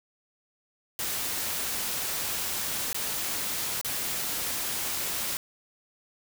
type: noise with dropouts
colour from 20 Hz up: white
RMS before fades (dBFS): -31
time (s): 0.99-5.37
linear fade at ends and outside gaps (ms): 1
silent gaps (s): 2.93-2.945 / 3.813-3.847
effects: none